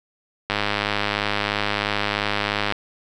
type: click train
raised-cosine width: 0.3 ms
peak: -5 dBFS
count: 230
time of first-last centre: 0.5-2.723 s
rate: 103 Hz
effects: none